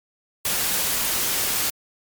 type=noise; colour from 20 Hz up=white; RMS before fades=-23 dBFS; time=0.45-1.7 s; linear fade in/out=2 ms; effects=MP3 96 kbps